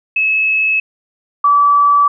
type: tone pair in turn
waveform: sine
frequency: 2588 / 1152.8 Hz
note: E7 / D6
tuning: -32 / -33 cents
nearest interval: octave + major second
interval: 1401 cents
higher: first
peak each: -11 / -7 dBFS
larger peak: second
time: 0.16-0.8 / 1.44-2.08 s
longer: neither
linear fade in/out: 5 ms
effects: none